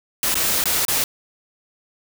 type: noise with dropouts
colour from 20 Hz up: white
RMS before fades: -20 dBFS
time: 0.23-1.04 s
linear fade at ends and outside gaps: 1 ms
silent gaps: 0.343-0.354 / 0.64-0.656 / 0.851-0.882 s
effects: none